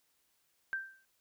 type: tone with exponential decay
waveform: sine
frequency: 1568 Hz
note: G6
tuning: in tune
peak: -30 dBFS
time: 0.73-1.05 s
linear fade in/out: 0 ms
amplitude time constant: 68 ms
effects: white hiss -75 dBFS RMS until 1.2 s